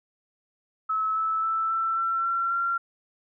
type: tone with pitch steps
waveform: sine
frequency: 1296 / 1308.8 / 1321.7 / 1334.7 / 1347.9 / 1361.2 / 1374.7 Hz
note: E6 / E6 / E6 / E6 / E6 / F6 / F6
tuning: -30 / -13 / +4 / +21 / +38 / -45 / -28 cents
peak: -23 dBFS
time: 0.89-2.78 s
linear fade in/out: 10 ms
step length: 270 ms
effects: none